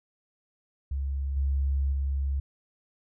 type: tone with level steps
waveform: sine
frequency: 68.7 Hz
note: C#2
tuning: 15 cents flat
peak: -27 / -23 / -25 dBFS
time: 0.91-2.4 s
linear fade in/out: 5 ms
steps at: 1.36 / 1.92 s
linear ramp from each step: 10 ms
effects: none